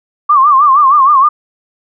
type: tone with vibrato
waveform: sine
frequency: 1127 Hz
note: C#6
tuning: 28 cents sharp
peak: -4 dBFS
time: 0.29-1.29 s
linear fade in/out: 10 ms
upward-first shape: sine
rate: 6.4 Hz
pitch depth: 130 cents each way
effects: none